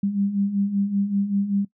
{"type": "beating tone pair", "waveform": "sine", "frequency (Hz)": [196, 201.2], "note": ["G3", "G3"], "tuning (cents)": [0, 45], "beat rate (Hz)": 5.2, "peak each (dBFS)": [-27, -21], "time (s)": [0.03, 1.65], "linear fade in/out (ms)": 5, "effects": ["noise-tail reverb RT60 0.1 s tail -19 dB re dry"]}